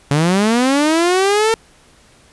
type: linear sweep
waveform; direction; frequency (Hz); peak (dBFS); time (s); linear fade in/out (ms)
sawtooth; up; 138 to 455.7; -8; 0.11-1.54; 0
effects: pink hiss -49 dBFS RMS until 2.32 s + resampled to 24000 Hz